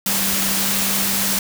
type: tone in noise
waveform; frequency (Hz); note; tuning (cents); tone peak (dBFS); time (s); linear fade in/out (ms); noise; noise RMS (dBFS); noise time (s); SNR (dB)
sine; 196; G3; 0; -27; 0.06-1.39; 2; white; -20; 0.06-1.39; -10
effects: none

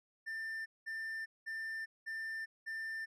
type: tone bursts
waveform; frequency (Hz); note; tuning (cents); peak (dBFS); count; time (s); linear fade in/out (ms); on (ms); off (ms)
triangle; 1789; A6; +28; -37; 5; 0.26-3.06; 20; 400; 200
effects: resampled to 32000 Hz

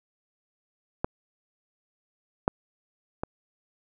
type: clicks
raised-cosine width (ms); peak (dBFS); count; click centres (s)
1; -11 / -7 / -15; 3; 1.045 / 2.479 / 3.235
effects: none

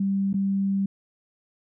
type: tone with dropouts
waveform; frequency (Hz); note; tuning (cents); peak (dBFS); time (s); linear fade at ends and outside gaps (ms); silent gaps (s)
sine; 196; G3; 0; -21; 0-0.86; 5; 0.331-0.341
effects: none

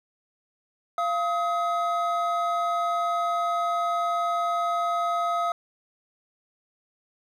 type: tone pair together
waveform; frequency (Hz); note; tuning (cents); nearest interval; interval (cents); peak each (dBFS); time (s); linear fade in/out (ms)
triangle; 690 / 1269.1; F5 / D#6; -21 / +34; major seventh; 1055; -24; 0.98-5.52; 2
effects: none

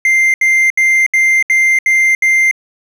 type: tone bursts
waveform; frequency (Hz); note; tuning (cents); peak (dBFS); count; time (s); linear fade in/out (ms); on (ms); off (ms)
triangle; 2093; C7; 0; -6; 7; 0.05-2.512; 2; 290; 72
effects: none

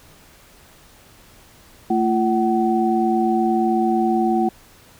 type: tone cluster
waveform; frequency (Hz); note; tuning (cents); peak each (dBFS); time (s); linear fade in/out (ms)
sine; 223.9 / 342.5 / 753; A3 / F4 / F#5; +30 / -34 / +30; -20; 1.9-4.49; 5
effects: pink hiss -49 dBFS RMS until 4.99 s

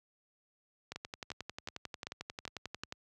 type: two click trains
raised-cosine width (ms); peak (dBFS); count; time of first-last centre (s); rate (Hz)
0.2; -23 / -23; 6 / 23; 0.92-2.836 / 0.96-2.924; 2.61 / 11.2
effects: high-pass 60 Hz 12 dB/octave

